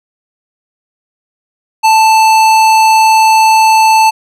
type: tone with hard clipping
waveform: sine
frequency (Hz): 881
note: A5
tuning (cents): +2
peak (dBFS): -6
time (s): 1.83-4.11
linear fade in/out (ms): 20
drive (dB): 17
effects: none